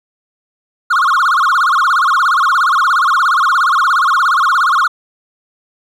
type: tone with vibrato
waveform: triangle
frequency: 1244.5 Hz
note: D#6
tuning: in tune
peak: -7 dBFS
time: 0.9-4.88 s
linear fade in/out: 10 ms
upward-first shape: sine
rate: 17 Hz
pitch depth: 280 cents each way
effects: none